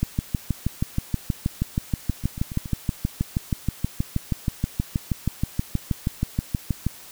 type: two click trains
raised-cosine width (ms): 5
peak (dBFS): -20 / -9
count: 5 / 44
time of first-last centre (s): 2.1-2.658 / 0.03-6.866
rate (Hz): 7.17 / 6.29
effects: white hiss -44 dBFS RMS until 7.11 s